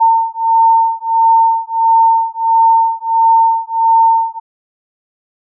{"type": "beating tone pair", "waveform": "sine", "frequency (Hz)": [906, 907.5], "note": ["A#5", "A#5"], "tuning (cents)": [-50, -47], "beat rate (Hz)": 1.5, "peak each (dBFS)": -11, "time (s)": [0, 4.4], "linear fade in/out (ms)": 20, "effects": []}